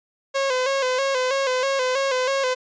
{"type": "tone with vibrato", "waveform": "sawtooth", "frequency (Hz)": 527, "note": "C5", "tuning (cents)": 12, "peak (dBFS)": -16, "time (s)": [0.34, 2.55], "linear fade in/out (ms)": 20, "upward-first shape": "square", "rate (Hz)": 3.1, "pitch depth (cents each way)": 61, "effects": ["resampled to 16000 Hz"]}